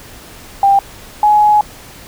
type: tone pair in turn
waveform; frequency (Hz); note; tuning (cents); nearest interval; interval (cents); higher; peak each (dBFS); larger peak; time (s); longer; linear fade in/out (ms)
sine; 793 / 840.2; G5 / G#5; +20 / +20; minor second; 100; second; -6; neither; 0.63-0.79 / 1.23-1.61; second; 2
effects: pink hiss -36 dBFS RMS until 2.07 s